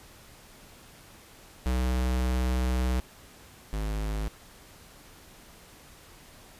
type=tone pair in turn; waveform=square; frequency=63 / 52.58 Hz; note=B1 / G#1; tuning=+35 / +22 cents; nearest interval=minor third; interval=313 cents; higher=first; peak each=-25 / -29 dBFS; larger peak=first; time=1.66-3 / 3.73-4.28 s; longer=first; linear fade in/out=0 ms; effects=pink hiss -52 dBFS RMS until 6.59 s + resampled to 32000 Hz